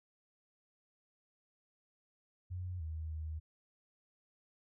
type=tone with pitch steps; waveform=sine; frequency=90.5 / 79.3 / 78.4 Hz; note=F#2 / D#2 / D#2; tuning=-38 / +33 / +14 cents; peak=-38 dBFS; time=2.5-3.4 s; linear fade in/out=20 ms; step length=300 ms; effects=none